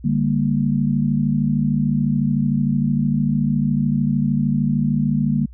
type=chord; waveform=sine; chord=G minor; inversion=second; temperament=equal with one note detuned; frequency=146.83 / 199.65 / 233.1 Hz; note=D3 / G3 / Bb3; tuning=0 / +32 / 0 cents; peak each=-20 / -21 / -20 dBFS; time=0.04-5.46 s; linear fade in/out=10 ms; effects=added 60 Hz sine -37 dBFS peak until 5.53 s